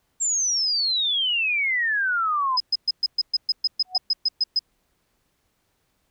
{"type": "exponential sweep", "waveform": "sine", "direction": "down", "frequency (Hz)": [7520, 987.8], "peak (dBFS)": -20, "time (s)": [0.2, 2.58], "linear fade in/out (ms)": 20}
{"type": "tone bursts", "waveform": "sine", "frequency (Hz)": 5060, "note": "D#8", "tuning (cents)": 28, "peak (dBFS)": -17, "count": 14, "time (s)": [2.57, 4.592], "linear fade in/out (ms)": 5, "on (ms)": 33, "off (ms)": 120}
{"type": "tone with exponential growth", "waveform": "sine", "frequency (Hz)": 738, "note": "F#5", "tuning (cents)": -5, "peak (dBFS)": -25, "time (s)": [3.85, 3.97], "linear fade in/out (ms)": 1, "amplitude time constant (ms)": 26}
{"effects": ["pink hiss -70 dBFS RMS until 6.1 s"]}